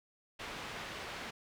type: low-pass noise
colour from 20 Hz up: white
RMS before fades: -44 dBFS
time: 0.39-1.31 s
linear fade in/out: 10 ms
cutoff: 2600 Hz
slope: 12 dB/octave
effects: none